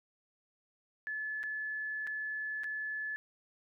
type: tone with dropouts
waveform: sine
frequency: 1725 Hz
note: A6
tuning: 35 cents flat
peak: -35 dBFS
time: 1.07-3.16 s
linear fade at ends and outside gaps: 0 ms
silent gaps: 1.431-1.437 / 2.068-2.073 / 2.635-2.642 s
effects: none